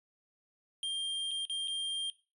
square tone with dropouts, 3192 Hz, G7, 31 cents sharp, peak -33 dBFS, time 0.83-2.1 s, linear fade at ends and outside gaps 1 ms, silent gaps 1.31-1.314 / 1.453-1.497 / 1.675-1.681 s, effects noise-tail reverb RT60 0.3 s tail -17 dB re dry + resampled to 32000 Hz

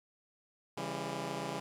10% pulse chord, C# diminished, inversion none, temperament just, 138.59 / 166.31 / 199.57 Hz, C#3 / E3 / G3, 0 / +16 / +31 cents, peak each -33 dBFS, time 0.77-1.6 s, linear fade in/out 5 ms, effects low-pass 10000 Hz 12 dB/octave + 11-bit

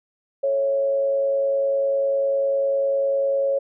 sine tone with frequency modulation, 550 Hz, C#5, 14 cents flat, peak -18 dBFS, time 0.43-3.59 s, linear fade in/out 10 ms, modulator 110 Hz, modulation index 0.31, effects none

